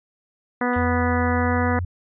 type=harmonic tone; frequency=246.1 Hz; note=B3; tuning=6 cents flat; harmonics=1 / 2 / 3 / 4 / 5 / 6 / 7 / 8; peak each=-23 / -26 / -28 / -29 / -30 / -31 / -31 / -32 dBFS; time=0.61-1.79 s; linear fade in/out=2 ms
type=noise with exponential decay; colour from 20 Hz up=blue; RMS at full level=-33 dBFS; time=0.73-0.99 s; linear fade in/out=2 ms; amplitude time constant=55 ms
type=tone with pitch glide; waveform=sine; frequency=85.7 to 89.29 Hz; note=F2 to F2; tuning=-32 to +39 cents; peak=-23 dBFS; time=0.76-1.85 s; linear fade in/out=5 ms; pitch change=+71 cents; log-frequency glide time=1.32-1.7 s
effects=resampled to 8000 Hz

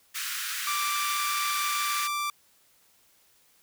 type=high-pass noise; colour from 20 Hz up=pink; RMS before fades=-33 dBFS; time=0.14-2.08 s; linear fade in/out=20 ms; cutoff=1300 Hz; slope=48 dB/octave
type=tone; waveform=sawtooth; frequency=1174.7 Hz; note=D6; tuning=in tune; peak=-24 dBFS; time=0.67-2.3 s; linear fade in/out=2 ms
effects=white hiss -63 dBFS RMS until 3.62 s

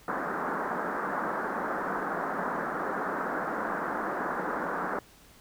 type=band-pass noise; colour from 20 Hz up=white; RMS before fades=-32 dBFS; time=0.08-4.99 s; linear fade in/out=2 ms; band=170 to 1600 Hz; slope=48 dB/octave; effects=pink hiss -56 dBFS RMS until 5.4 s

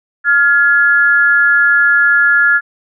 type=tone pair together; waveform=sine; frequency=1406 / 1696.3 Hz; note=F6 / G#6; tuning=+11 / +36 cents; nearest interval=minor third; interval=325 cents; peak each=-10 dBFS; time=0.24-2.61 s; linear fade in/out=50 ms; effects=none

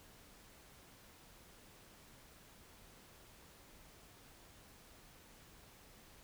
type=silence; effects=pink hiss -61 dBFS RMS until 6.23 s

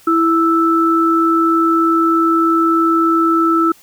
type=tone pair together; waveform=sine; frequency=329.6 / 1318.4 Hz; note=E4 / E6; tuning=0 / 0 cents; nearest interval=2 octaves; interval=2400 cents; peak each=-13 dBFS; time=0.07-3.72 s; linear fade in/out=5 ms; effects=white hiss -47 dBFS RMS until 3.82 s

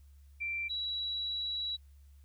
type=tone pair in turn; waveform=sine; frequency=2352 / 3907 Hz; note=D7 / B7; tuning=+2 / -19 cents; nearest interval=major sixth; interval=879 cents; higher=second; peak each=-33 / -33 dBFS; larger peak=neither; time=0.4-0.69 / 0.69-1.77 s; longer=second; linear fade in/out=20 ms; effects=added 70 Hz sine -54 dBFS peak until 2.24 s + white hiss -74 dBFS RMS until 2.24 s

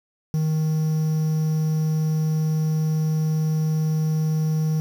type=tone with quantisation; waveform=triangle; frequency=156.3 Hz; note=D#3; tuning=8 cents sharp; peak=-17 dBFS; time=0.34-4.8 s; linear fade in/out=0 ms; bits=7; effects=none

